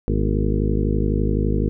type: harmonic tone with a mistuned harmonic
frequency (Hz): 51.91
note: G#1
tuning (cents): 0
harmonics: 1 / 2 / 3 / 4 / 5 / 6 / 7 / 8 / 9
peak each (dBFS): -21 / -24 / -26 / -27 / -28 / -29 / -29 / -30 / -31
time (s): 0.08-1.69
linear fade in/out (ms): 0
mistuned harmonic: 5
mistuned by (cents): -90
effects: none